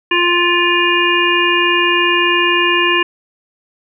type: harmonic tone with a mistuned harmonic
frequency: 349.2 Hz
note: F4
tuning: in tune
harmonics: 1 / 3 / 5 / 7 / 8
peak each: -17 / -17 / -17 / -17 / -17 dBFS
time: 0.11-3.03 s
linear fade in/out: 5 ms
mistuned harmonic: 8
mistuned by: +19 cents
effects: none